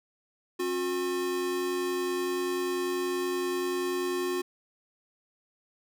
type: tone pair together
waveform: square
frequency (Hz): 269.9 / 360.3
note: C#4 / F#4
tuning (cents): -46 / -46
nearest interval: perfect fourth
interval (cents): 500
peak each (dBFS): -38 / -29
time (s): 0.59-4.42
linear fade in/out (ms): 10
effects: none